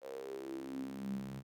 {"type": "tone with high-pass filter sweep", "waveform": "sawtooth", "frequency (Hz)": 67, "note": "C2", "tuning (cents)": 42, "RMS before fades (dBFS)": -43, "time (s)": [0.01, 1.43], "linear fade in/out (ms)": 50, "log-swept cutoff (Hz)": [530, 150], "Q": 9.9, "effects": []}